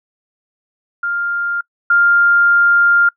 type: tone pair in turn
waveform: sine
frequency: 1400 / 1400 Hz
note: F6 / F6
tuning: +4 / +4 cents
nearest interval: unison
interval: 0 cents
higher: neither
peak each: -16 / -8 dBFS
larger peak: second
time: 1.03-1.61 / 1.9-3.09 s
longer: second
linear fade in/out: 5 ms
effects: noise-tail reverb RT60 0.1 s tail -26 dB re dry